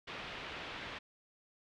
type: low-pass noise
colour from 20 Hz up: white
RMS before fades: -45 dBFS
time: 0.07-0.99 s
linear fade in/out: 10 ms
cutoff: 3300 Hz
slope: 24 dB/octave
effects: none